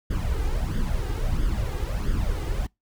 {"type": "noise with flanger", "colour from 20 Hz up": "brown", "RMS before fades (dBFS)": -25, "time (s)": [0.1, 2.67], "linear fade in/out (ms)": 10, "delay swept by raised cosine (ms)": [0.6, 2.5], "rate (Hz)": 1.5, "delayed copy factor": 0.65, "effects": ["noise-tail reverb RT60 0.2 s tail -26 dB re dry"]}